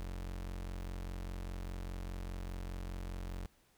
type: tone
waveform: 35% pulse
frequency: 44.94 Hz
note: F#1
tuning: 50 cents flat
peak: -38 dBFS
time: 0-3.46 s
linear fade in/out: 0 ms
effects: pink hiss -70 dBFS RMS until 3.77 s